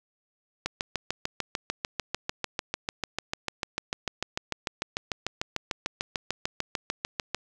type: click train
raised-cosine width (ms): 0.2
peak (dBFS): -11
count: 46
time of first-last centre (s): 0.66-7.346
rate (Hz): 6.73
effects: none